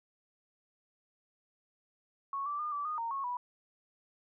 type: tone with pitch steps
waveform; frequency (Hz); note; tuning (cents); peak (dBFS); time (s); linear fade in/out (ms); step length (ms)
sine; 1105 / 1165 / 1212 / 1158 / 1230 / 923 / 1097 / 980; C#6 / D6 / D#6 / D6 / D#6 / A#5 / C#6 / B5; -6 / -14 / -46 / -25 / -20 / -17 / -18 / -14; -33; 2.33-3.37; 2; 130
effects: none